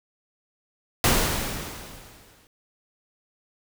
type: noise with exponential decay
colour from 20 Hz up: pink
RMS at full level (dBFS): -18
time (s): 1.04-2.47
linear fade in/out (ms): 1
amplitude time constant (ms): 310
effects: none